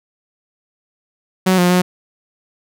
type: tone with pitch steps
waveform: sawtooth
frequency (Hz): 186.4 / 177.9 / 180.7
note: F#3 / F3 / F#3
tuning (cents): +13 / +32 / -41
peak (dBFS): -7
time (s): 1.46-1.82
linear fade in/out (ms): 10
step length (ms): 120
effects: none